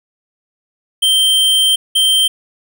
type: tone bursts at uneven times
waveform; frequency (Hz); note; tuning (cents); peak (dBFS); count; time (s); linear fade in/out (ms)
square; 3136; G7; 0; -10; 2; 1.02-1.76 / 1.95-2.28; 10
effects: none